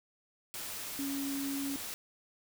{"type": "tone in noise", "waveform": "sine", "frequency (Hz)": 277.2, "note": "C#4", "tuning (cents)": 0, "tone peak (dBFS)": -34, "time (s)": [0.99, 1.76], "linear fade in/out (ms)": 0, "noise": "white", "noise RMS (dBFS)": -41, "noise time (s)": [0.54, 1.94], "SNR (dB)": 4, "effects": []}